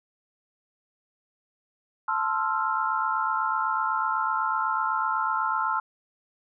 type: chord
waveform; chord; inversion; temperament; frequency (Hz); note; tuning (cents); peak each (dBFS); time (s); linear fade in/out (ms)
sine; F major seventh; first; equal with one note detuned; 880 / 1046.5 / 1318.5 / 1386.5; A5 / C6 / E6 / F6; 0 / 0 / 0 / -13; -29; 2.08-5.8; 5
effects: none